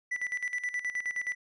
triangle tone with tremolo, 1975.5 Hz, B6, in tune, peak -27 dBFS, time 0.11-1.35 s, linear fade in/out 10 ms, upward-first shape square, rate 9.5 Hz, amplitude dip 75%, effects resampled to 24000 Hz

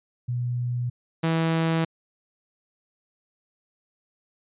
sine / sawtooth tone pair in turn, 122.3 / 163.25 Hz, B2 / E3, -16 / -17 cents, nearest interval perfect fourth, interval 499 cents, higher second, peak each -24 / -17 dBFS, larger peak second, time 0.28-0.9 / 1.23-1.85 s, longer neither, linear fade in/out 10 ms, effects resampled to 8000 Hz

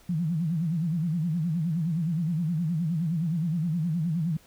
sine tone with vibrato, 164.81 Hz, E3, in tune, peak -24 dBFS, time 0.09-4.37 s, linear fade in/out 5 ms, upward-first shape sine, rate 9.6 Hz, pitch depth 150 cents each way, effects pink hiss -57 dBFS RMS until 4.46 s

